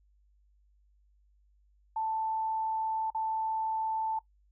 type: tone with dropouts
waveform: sine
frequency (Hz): 883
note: A5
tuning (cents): +6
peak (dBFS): -29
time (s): 1.96-4.19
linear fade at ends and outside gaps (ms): 5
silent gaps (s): 3.103-3.147
effects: noise-tail reverb RT60 0.1 s tail -18 dB re dry + added 50 Hz sine -63 dBFS peak until 4.51 s